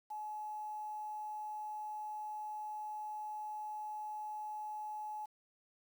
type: tone with quantisation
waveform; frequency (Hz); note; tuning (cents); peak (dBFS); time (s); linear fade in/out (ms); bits
sine; 850; G#5; +40; -40; 0.1-5.26; 10; 10
effects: none